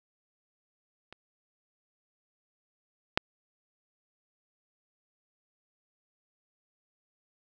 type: clicks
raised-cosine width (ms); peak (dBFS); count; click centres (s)
0.3; -29 / -6; 2; 1.126 / 3.175
effects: none